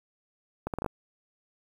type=accelerating click train; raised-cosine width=1 ms; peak=-17 dBFS; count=6; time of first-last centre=0.67-0.862 s; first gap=68 ms; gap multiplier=0.71; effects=8-bit